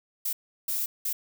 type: noise bursts at uneven times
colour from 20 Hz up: violet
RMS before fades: -29 dBFS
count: 3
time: 0.25-0.33 / 0.68-0.86 / 1.05-1.13 s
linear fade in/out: 5 ms
effects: none